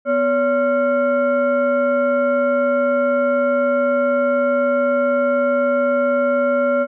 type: tone with frequency modulation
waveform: sine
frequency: 567 Hz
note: C#5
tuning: 39 cents sharp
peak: -14 dBFS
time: 0.05-6.87 s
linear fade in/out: 50 ms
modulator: 815 Hz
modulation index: 0.79
effects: none

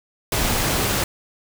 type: noise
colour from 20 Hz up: pink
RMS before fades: -21 dBFS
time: 0.32-1.04 s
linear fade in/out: 2 ms
effects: none

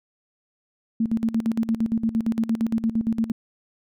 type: tone with tremolo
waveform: sine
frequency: 225.7 Hz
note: A3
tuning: 44 cents sharp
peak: -18 dBFS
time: 1-3.32 s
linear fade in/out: 5 ms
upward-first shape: square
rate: 8.7 Hz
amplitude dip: 80%
effects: none

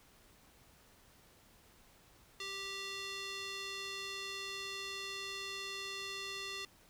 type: tone with band-pass filter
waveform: square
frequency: 392 Hz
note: G4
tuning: in tune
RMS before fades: -43 dBFS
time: 2.4-6.65 s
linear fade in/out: 2 ms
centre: 3700 Hz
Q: 1.5
effects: pink hiss -64 dBFS RMS until 6.89 s

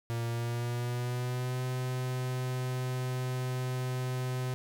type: tone with pitch glide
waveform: 45% pulse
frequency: 116.9 to 127.48 Hz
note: A#2 to C3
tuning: +5 to -45 cents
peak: -31 dBFS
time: 0.1-4.54 s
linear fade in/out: 0 ms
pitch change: +150 cents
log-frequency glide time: 0.28-1.62 s
effects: none

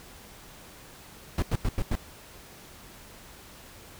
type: noise bursts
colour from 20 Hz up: brown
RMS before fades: -25 dBFS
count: 5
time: 1.38-1.955 s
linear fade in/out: 2 ms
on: 43 ms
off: 90 ms
effects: pink hiss -49 dBFS RMS until 3.99 s

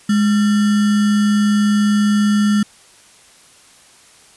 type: tone with sample-and-hold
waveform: sine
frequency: 207.7 Hz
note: G#3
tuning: in tune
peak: -11 dBFS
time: 0.09-2.63 s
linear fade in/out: 5 ms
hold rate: 1575 Hz
effects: white hiss -47 dBFS RMS until 4.36 s + resampled to 24000 Hz

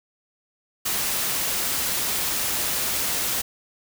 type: noise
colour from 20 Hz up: white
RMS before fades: -25 dBFS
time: 0.85-3.42 s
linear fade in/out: 10 ms
effects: none

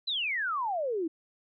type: exponential sweep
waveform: sine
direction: down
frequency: 4100 to 308.5 Hz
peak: -28 dBFS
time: 0.07-1.08 s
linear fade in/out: 10 ms
effects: none

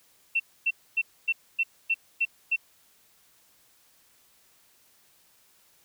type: tone bursts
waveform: sine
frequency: 2700 Hz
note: E7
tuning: 41 cents sharp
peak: -21 dBFS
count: 8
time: 0.35-2.562 s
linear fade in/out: 10 ms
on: 49 ms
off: 260 ms
effects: white hiss -62 dBFS RMS until 5.84 s

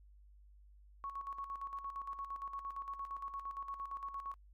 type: tone with tremolo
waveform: sine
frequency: 1108 Hz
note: C#6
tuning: 1 cent flat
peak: -39 dBFS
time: 1.04-4.34 s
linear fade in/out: 0 ms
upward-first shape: square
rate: 8.7 Hz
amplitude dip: 60%
effects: added 50 Hz sine -58 dBFS peak until 4.53 s + AAC 64 kbps

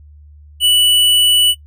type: tone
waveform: square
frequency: 2960 Hz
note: F#7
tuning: in tune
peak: -9 dBFS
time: 0.6-1.55 s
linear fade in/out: 50 ms
effects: noise-tail reverb RT60 0.1 s tail -19 dB re dry + added 74 Hz sine -38 dBFS peak until 1.66 s

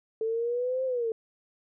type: exponential two-way sweep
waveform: sine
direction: up then down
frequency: 440 to 527 to 440 Hz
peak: -26 dBFS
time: 0.21-1.12 s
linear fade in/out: 2 ms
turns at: 0.85 s
effects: none

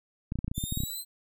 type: clicks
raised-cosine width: 5 ms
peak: -19 dBFS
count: 12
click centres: 0.321 / 0.356 / 0.389 / 0.445 / 0.48 / 0.515 / 0.58 / 0.639 / 0.724 / 0.774 / 0.804 / 0.836 s
type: exponential sweep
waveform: 5% pulse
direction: up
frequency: 3520 to 4124 Hz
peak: -28 dBFS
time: 0.54-1.05 s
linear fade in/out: 50 ms
effects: none

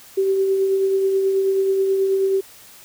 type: tone with tremolo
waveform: sine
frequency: 386.8 Hz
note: G4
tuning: 23 cents flat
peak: -14 dBFS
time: 0.17-2.41 s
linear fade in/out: 10 ms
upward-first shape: triangle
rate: 9.3 Hz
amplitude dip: 35%
effects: white hiss -45 dBFS RMS until 2.84 s

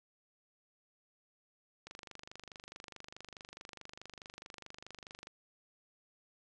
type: click train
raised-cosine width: 0.2 ms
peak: -30 dBFS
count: 85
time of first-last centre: 1.87-5.271 s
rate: 24.7 Hz
effects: resampled to 24000 Hz

